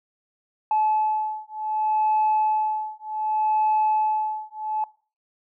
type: beating tone pair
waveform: sine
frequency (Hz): 861 / 861.66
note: A5 / A5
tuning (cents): -38 / -36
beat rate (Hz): 0.66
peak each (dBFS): -23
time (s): 0.71-4.84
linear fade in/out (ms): 2
effects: noise-tail reverb RT60 0.4 s tail -22 dB re dry + tanh soft clip ceiling -14 dBFS